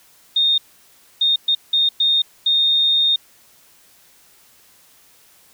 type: tone bursts at uneven times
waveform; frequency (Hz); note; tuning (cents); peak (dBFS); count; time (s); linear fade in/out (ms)
sine; 3676; A#7; -25; -13; 6; 0.36-0.58 / 1.21-1.36 / 1.48-1.55 / 1.73-1.89 / 2-2.22 / 2.46-3.16; 5
effects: white hiss -52 dBFS RMS until 5.53 s